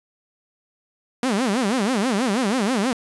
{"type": "tone with vibrato", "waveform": "sawtooth", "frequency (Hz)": 227.3, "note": "A#3", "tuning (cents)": -43, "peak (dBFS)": -15, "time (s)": [1.23, 2.93], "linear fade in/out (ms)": 2, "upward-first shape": "sine", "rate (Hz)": 6.2, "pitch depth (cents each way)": 280, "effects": ["resampled to 24000 Hz"]}